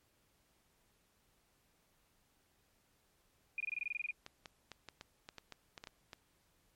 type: tone bursts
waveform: sine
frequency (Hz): 2438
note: D#7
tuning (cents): -36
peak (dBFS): -35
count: 12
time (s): 3.58-4.109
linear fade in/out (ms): 2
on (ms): 23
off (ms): 23
type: clicks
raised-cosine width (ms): 0.2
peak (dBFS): -30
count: 12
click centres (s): 4.264 / 4.458 / 4.717 / 4.887 / 5.011 / 5.289 / 5.383 / 5.523 / 5.778 / 5.839 / 5.872 / 6.132
effects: pink hiss -74 dBFS RMS until 6.75 s + MP3 64 kbps